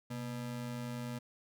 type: ring-modulated tone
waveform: square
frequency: 183.4 Hz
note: F#3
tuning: 15 cents flat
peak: -36 dBFS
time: 0.1-1.19 s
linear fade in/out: 10 ms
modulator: 55.5 Hz
effects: none